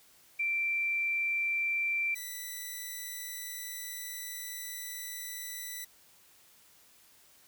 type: tone pair in turn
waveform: sine / 5% pulse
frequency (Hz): 2349 / 1975.3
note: D7 / B6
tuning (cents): 0 / 0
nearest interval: minor third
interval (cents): 300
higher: first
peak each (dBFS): -28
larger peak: neither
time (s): 0.39-2.15 / 2.15-5.85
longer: second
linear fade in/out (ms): 10
effects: white hiss -61 dBFS RMS until 7.47 s